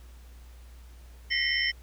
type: tone cluster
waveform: sine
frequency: 1902 / 1980 / 2125 / 3070 / 5350 Hz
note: A#6 / B6 / C7 / G7 / E8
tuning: +34 / +4 / +26 / -37 / +25 cents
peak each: -31 dBFS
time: 1.3-1.72 s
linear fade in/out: 20 ms
effects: added 60 Hz sine -46 dBFS peak until 1.82 s + pink hiss -59 dBFS RMS until 1.82 s